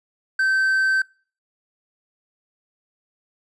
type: tone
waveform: triangle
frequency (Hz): 1548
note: G6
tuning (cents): -22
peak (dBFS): -15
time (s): 0.39-1.02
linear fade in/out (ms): 5
effects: noise-tail reverb RT60 0.4 s tail -24 dB re dry + resampled to 24000 Hz